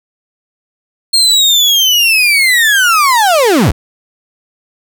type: linear sweep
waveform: 35% pulse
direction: down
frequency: 4253 to 43.65 Hz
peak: -5 dBFS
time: 1.13-3.72 s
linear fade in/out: 10 ms
effects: none